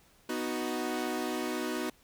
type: chord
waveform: sawtooth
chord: B major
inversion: none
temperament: equal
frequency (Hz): 246.9 / 311.1 / 370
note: B3 / D#4 / F#4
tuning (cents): 0 / 0 / 0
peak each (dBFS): -32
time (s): 0.29-1.9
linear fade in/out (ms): 5
effects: pink hiss -63 dBFS RMS until 2.03 s